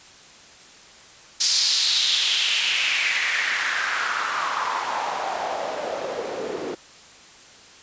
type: noise with band-pass filter sweep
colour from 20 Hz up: white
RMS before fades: -24 dBFS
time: 1.4-6.75 s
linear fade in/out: 10 ms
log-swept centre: 5100 to 380 Hz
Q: 3.4
effects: white hiss -47 dBFS RMS until 7.82 s + resampled to 16000 Hz